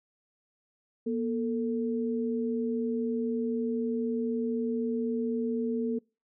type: tone pair together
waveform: sine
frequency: 238.3 / 446 Hz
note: A#3 / A4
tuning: +38 / +23 cents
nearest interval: major seventh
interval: 1085 cents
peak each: -29 / -31 dBFS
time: 1.06-5.99 s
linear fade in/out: 10 ms
effects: noise-tail reverb RT60 0.3 s tail -25 dB re dry